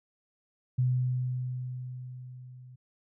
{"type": "tone with level ramp", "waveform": "sine", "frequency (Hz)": 126.3, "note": "B2", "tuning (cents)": 39, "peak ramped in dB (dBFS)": [-22, -47], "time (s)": [0.78, 2.76], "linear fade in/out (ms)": 10, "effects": []}